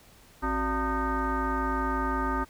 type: tone with frequency modulation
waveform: sine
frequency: 587.3 Hz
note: D5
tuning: in tune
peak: -25 dBFS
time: 0.42-2.45 s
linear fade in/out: 20 ms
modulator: 320 Hz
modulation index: 2.7
effects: pink hiss -56 dBFS RMS until 2.49 s